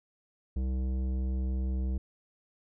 triangle tone with tanh clipping, 64.5 Hz, C2, 24 cents flat, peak -30 dBFS, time 0.56-1.98 s, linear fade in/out 5 ms, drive 17 dB, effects none

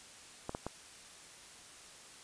clicks, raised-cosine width 1 ms, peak -23 dBFS, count 3, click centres 0.494 / 0.549 / 0.666 s, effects white hiss -54 dBFS RMS until 2.23 s + resampled to 22050 Hz

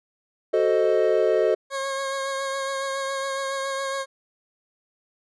triangle chord, F# diminished seventh, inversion none, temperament equal with one note detuned, 372.8 / 440 / 523.3 / 622.3 Hz, F#4 / A4 / C5 / Eb5, +13 / 0 / 0 / 0 cents, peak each -22 / -20 / -23 / -21 dBFS, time 0.53-1.55 s, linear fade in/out 10 ms
20% pulse tone with vibrato, 543 Hz, C#5, 36 cents flat, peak -21 dBFS, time 1.7-4.06 s, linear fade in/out 50 ms, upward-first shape triangle, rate 7.2 Hz, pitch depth 24 cents each way
effects resampled to 22050 Hz

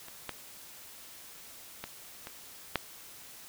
clicks, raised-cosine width 0.3 ms, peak -30 / -19 / -21 / -25 / -11 dBFS, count 5, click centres 0.084 / 0.293 / 1.84 / 2.271 / 2.757 s, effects white hiss -50 dBFS RMS until 3.48 s

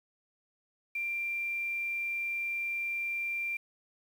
sine tone with quantisation, 2370 Hz, D7, 15 cents sharp, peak -31 dBFS, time 0.95-3.57 s, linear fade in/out 5 ms, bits 9, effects none

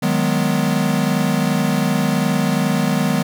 square chord, G# minor seventh, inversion second, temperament equal, 155.56 / 185 / 207.7 / 246.9 Hz, D#3 / F#3 / G#3 / B3, 0 / 0 / 0 / 0 cents, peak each -22 dBFS, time 0.02-3.23 s, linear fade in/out 10 ms, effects none

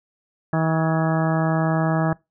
harmonic tone with a mistuned harmonic, 160.7 Hz, E3, 44 cents flat, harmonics 1 / 2 / 3 / 4 / 5 / 6 / 7 / 8 / 9 / 10, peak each -20 / -26 / -34 / -26 / -29 / -34 / -33 / -33 / -40 / -32 dBFS, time 0.53-2.13 s, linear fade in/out 2 ms, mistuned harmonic 10, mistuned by +64 cents, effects noise-tail reverb RT60 0.2 s tail -22 dB re dry

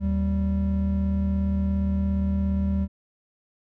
triangle tone pair together, 77.3 / 194.78 Hz, D#2 / G3, -11 / -11 cents, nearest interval octave + major third, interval 1600 cents, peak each -22 dBFS, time 0-2.88 s, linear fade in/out 50 ms, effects none

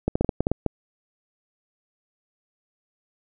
clicks, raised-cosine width 2 ms, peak -8 dBFS, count 9, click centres 0.08 / 0.155 / 0.21 / 0.246 / 0.292 / 0.406 / 0.469 / 0.516 / 0.663 s, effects none

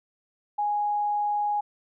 sine tone, 829 Hz, G#5, 3 cents flat, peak -23 dBFS, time 0.58-1.61 s, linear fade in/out 10 ms, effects none

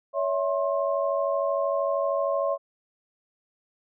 sine tone cluster, 562 / 655 / 1065 Hz, C#5 / E5 / C6, +24 / -11 / +30 cents, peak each -25 / -28 / -30 dBFS, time 0.13-2.58 s, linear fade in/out 50 ms, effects none

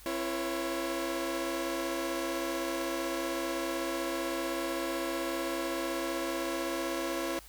sawtooth tone cluster, 267.1 / 336.1 / 484.8 / 550 Hz, C4 / E4 / B4 / C#5, +36 / +34 / -32 / -14 cents, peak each -37 / -30 / -39 / -33 dBFS, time 0.06-7.39 s, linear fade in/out 0 ms, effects added 50 Hz sine -54 dBFS peak until 7.48 s + white hiss -54 dBFS RMS until 7.48 s

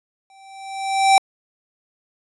square tone with exponential growth, 778 Hz, G5, 13 cents flat, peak -9 dBFS, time 0.3-1.18 s, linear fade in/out 1 ms, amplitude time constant 190 ms, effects resampled to 24000 Hz

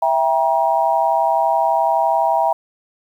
sine chord, E diminished, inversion none, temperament just, 659.3 / 791.1 / 949.3 Hz, E5 / G5 / Bb5, 0 / +16 / +31 cents, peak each -18 dBFS, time 0.02-2.53 s, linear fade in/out 5 ms, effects 8-bit

